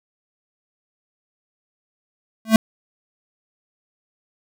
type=tone with exponential growth; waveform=square; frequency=221.3 Hz; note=A3; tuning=10 cents sharp; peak=-5 dBFS; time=2.45-2.56 s; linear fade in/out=2 ms; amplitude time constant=23 ms; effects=none